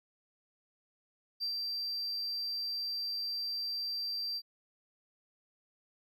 triangle tone with ADSR envelope, 4701 Hz, D8, 1 cent sharp, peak -29 dBFS, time 1.4-4.42 s, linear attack 32 ms, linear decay 90 ms, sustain -3 dB, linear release 54 ms, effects tanh soft clip ceiling -28 dBFS

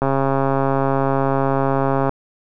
click train, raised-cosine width 1 ms, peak -5 dBFS, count 283, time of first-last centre 0.02-2.094 s, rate 136 Hz, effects none

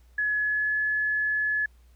sine tone with pitch glide, 1696 to 1709.8 Hz, G#6 to G#6, +36 to +50 cents, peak -23 dBFS, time 0.18-1.66 s, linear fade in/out 5 ms, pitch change +14 cents, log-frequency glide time 0.35-0.76 s, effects added 60 Hz sine -53 dBFS peak until 1.95 s + pink hiss -67 dBFS RMS until 1.95 s

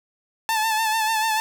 sawtooth tone with vibrato, 880 Hz, A5, in tune, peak -16 dBFS, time 0.49-1.4 s, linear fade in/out 0 ms, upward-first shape sine, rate 6.8 Hz, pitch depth 45 cents each way, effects none

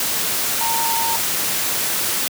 sine tone in noise, 916 Hz, A#5, 31 cents flat, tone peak -21 dBFS, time 0.61-1.16 s, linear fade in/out 2 ms, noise white, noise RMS -21 dBFS, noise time 0-2.28 s, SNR -3 dB, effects high-pass 100 Hz 12 dB/octave

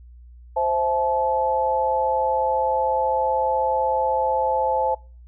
sine chord, A minor, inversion first, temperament equal with one note detuned, 523.3 / 659.3 / 863.9 Hz, C5 / E5 / A5, 0 / 0 / -32 cents, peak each -23 / -27 / -21 dBFS, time 0.56-4.95 s, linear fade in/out 10 ms, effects noise-tail reverb RT60 0.4 s tail -26 dB re dry + added 60 Hz sine -42 dBFS peak until 5.27 s

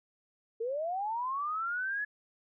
sine linear sweep, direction up, 438.2 to 1711 Hz, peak -31 dBFS, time 0.6-2.05 s, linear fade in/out 10 ms, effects none

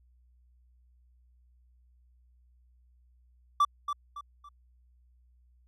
triangle tone with echo, 1164 Hz, D6, 16 cents flat, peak -18 dBFS, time 3.6-3.65 s, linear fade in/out 5 ms, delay 280 ms, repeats 3, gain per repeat -9 dB, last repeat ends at 4.49 s, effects added 61 Hz sine -60 dBFS peak until 5.67 s

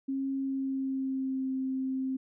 sine tone with pitch glide, 270.2 to 263.1 Hz, C#4 to C4, -44 to +10 cents, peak -29 dBFS, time 0.08-2.17 s, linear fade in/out 10 ms, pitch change -46 cents, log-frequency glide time 0.35-1.52 s, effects none

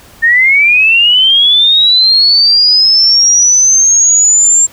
sine linear sweep, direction up, 1802 to 7430 Hz, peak -4 dBFS, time 0.22-4.67 s, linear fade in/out 20 ms, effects pink hiss -39 dBFS RMS until 4.72 s

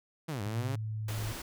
sawtooth linear two-way sweep, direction down then up, 170.4 to 98 to 140.9 Hz, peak -30 dBFS, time 0.28-0.76 s, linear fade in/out 10 ms, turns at 0.42 s
sine tone with pitch glide, 109.9 to 107.89 Hz, A2 to A2, -2 to -34 cents, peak -33 dBFS, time 0.46-1.32 s, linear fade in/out 5 ms, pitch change -32 cents, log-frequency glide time 0.58-1.11 s
pink band-stop noise, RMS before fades -41 dBFS, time 1.08-1.42 s, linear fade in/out 5 ms, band 100 to 150 Hz, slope 96 dB/octave
effects none

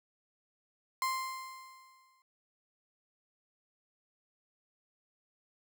35% pulse tone with exponential decay, 1046.5 Hz, C6, in tune, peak -27 dBFS, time 1.02-2.22 s, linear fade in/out 1 ms, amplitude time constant 260 ms, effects none

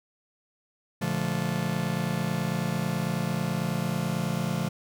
45% pulse chord, Bb major seventh, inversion none, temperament just, 116.54 / 145.68 / 174.81 / 218.5 Hz, Bb2 / D3 / F3 / A3, 0 / -14 / +2 / -12 cents, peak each -36 / -31 / -30 / -33 dBFS, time 1.01-4.69 s, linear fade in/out 10 ms, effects none

